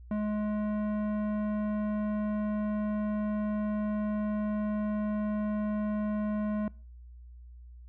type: tone with tanh clipping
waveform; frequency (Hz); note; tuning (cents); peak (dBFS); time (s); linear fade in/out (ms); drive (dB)
sine; 210.8; G#3; +26; -30; 0.11-6.68; 2; 14
effects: noise-tail reverb RT60 0.4 s tail -24 dB re dry + added 60 Hz sine -46 dBFS peak until 7.88 s